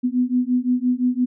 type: beating tone pair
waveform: sine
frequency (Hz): 246.4 / 252.2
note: B3 / B3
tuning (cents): -4 / +36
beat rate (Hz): 5.8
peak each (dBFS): -20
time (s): 0.03-1.26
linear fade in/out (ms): 20
effects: none